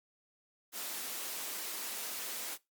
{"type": "high-pass noise", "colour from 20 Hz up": "white", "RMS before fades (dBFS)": -40, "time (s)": [0.72, 2.58], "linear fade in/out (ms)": 50, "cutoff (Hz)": 220, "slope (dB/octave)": 24, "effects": ["noise-tail reverb RT60 0.2 s tail -20 dB re dry", "Opus 48 kbps"]}